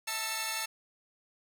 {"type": "tone cluster", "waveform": "10% pulse", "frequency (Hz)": [645, 888, 1326, 2190], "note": ["E5", "A5", "E6", "C#7"], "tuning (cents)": [-38, 16, 10, -22], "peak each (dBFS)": [-37, -28, -31, -28], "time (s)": [0.07, 0.66], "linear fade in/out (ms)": 10, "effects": []}